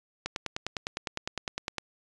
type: click train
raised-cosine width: 0.2 ms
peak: -14 dBFS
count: 16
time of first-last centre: 0.26-1.783 s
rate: 9.85 Hz
effects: resampled to 22050 Hz